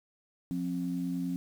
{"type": "tone pair together", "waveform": "sine", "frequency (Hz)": [176.3, 266], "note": ["F3", "C4"], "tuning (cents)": [17, 29], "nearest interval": "perfect fifth", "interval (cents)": 712, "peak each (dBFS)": [-33, -32], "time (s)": [0.51, 1.36], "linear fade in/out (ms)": 0, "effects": ["tanh soft clip ceiling -22 dBFS", "9-bit"]}